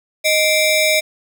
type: ring-modulated tone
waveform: sawtooth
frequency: 1480 Hz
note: F#6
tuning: in tune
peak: -6 dBFS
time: 0.24-1.01 s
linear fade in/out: 20 ms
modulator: 858 Hz
effects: 8-bit